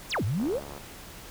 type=exponential two-way sweep; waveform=sine; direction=down then up; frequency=10740 to 90.9 to 667 Hz; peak=-25 dBFS; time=0.09-0.61 s; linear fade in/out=50 ms; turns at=0.24 s
type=click train; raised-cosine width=1 ms; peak=-27 dBFS; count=28; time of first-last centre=0.4-0.778 s; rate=71.4 Hz
effects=pink hiss -45 dBFS RMS until 1.3 s